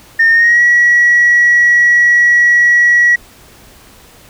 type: tone with pitch glide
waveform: sine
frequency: 1823 to 1924.7 Hz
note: A#6 to B6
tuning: -39 to -45 cents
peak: -4 dBFS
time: 0.19-3.16 s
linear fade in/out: 10 ms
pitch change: +94 cents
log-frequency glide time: 0.31-0.62 s
effects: tanh soft clip ceiling -2 dBFS + pink hiss -41 dBFS RMS until 4.29 s